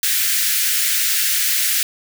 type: high-pass noise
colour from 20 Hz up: white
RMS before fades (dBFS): -18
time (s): 0.03-1.83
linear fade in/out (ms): 2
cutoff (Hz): 1500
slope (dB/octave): 48
effects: none